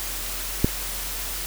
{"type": "click", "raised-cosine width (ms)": 3, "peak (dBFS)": -4, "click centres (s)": 0.645, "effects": ["added 44 Hz sine -35 dBFS peak until 1.46 s", "white hiss -31 dBFS RMS until 1.46 s"]}